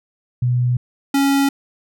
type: tone pair in turn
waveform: sine / square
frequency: 123.47 / 277.2 Hz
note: B2 / C#4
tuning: 0 / 0 cents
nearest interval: octave + major second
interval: 1400 cents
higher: second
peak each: -14 dBFS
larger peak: neither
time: 0.42-0.77 / 1.14-1.49 s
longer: neither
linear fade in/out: 5 ms
effects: none